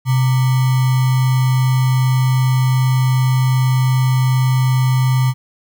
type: tone with sample-and-hold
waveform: sine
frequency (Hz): 128.7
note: C3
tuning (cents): -28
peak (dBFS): -11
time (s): 0.05-5.34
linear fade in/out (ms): 50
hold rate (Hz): 1050
effects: none